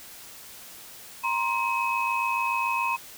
sine tone cluster, 942 / 1049 / 2551 Hz, A#5 / C6 / D#7, +18 / +4 / +43 cents, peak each -28 dBFS, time 1.23-2.97 s, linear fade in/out 20 ms, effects white hiss -45 dBFS RMS until 3.17 s

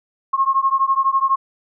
sine beating tone pair, 1074 / 1086 Hz, C6 / C#6, +45 / -36 cents, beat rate 12 Hz, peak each -17 / -18 dBFS, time 0.33-1.36 s, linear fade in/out 10 ms, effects none

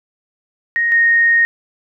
sine tone pair in turn, 1869 / 1858.3 Hz, A#6 / A#6, +4 / -6 cents, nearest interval unison, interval 10 cents, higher first, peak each -13 / -9 dBFS, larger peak second, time 0.76-0.92 / 0.92-1.45 s, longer second, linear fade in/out 0 ms, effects none

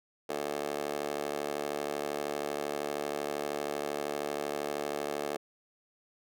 15% pulse tone with high-pass filter, 72.8 Hz, D2, 15 cents flat, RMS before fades -35 dBFS, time 0.29-5.37 s, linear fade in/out 5 ms, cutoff 470 Hz, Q 9.9, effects none

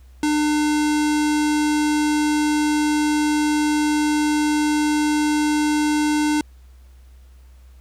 square tone with low-pass filter, 300 Hz, D4, 37 cents sharp, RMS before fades -19 dBFS, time 0.23-6.41 s, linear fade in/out 2 ms, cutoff 8900 Hz, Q 1.3, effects added 63 Hz sine -43 dBFS peak until 7.8 s + pink hiss -60 dBFS RMS until 7.8 s

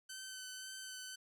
10% pulse tone with vibrato, 1527 Hz, G6, 46 cents flat, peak -37 dBFS, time 0.09-1.16 s, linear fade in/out 10 ms, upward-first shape sine, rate 1.9 Hz, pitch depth 15 cents each way, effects none

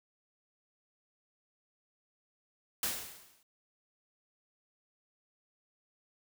white noise with exponential decay, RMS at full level -31 dBFS, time 2.83-3.43 s, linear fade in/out 2 ms, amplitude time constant 130 ms, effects none

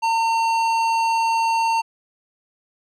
triangle tone with tanh clipping, 909 Hz, A#5, 44 cents flat, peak -19 dBFS, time 0.02-1.82 s, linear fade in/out 20 ms, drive 18 dB, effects none

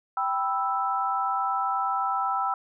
sine chord, E minor, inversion first, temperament equal, 784 / 987.8 / 1318.5 Hz, G5 / B5 / E6, 0 / 0 / 0 cents, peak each -28 / -30 / -27 dBFS, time 0.17-2.54 s, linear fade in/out 2 ms, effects none

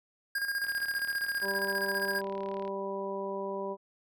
square tone with tremolo, 1620 Hz, G#6, 43 cents flat, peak -29 dBFS, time 0.35-2.21 s, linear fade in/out 5 ms, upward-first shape square, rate 15 Hz, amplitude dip 55%
click train, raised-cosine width 0.3 ms, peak -32 dBFS, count 76, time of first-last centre 0.64-2.678 s, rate 36.8 Hz
harmonic tone, 196 Hz, G3, in tune, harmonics 1 / 2 / 3 / 4 / 5, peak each -42 / -36 / -38 / -48 / -39 dBFS, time 1.41-3.77 s, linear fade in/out 50 ms
effects none

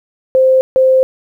sine tone pair in turn, 522 / 522 Hz, C5 / C5, -4 / -4 cents, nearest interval unison, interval 0 cents, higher neither, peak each -6 dBFS, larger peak neither, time 0.35-0.61 / 0.76-1.03 s, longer second, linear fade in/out 0 ms, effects 8-bit

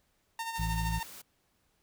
sawtooth tone with tremolo, 912 Hz, A#5, 38 cents flat, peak -29 dBFS, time 0.39-1.03 s, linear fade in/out 2 ms, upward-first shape sine, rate 13 Hz, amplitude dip 55%
white noise, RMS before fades -48 dBFS, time 0.55-1.22 s, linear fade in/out 10 ms
harmonic tone, 55 Hz, A1, in tune, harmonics 1 / 2 / 3, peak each -32 / -37 / -35 dBFS, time 0.58-1 s, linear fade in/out 20 ms
effects pink hiss -73 dBFS RMS until 1.82 s

